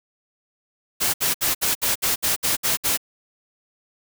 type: noise bursts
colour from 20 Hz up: white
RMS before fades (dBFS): -21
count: 10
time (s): 1-2.976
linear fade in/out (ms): 20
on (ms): 140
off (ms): 64
effects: none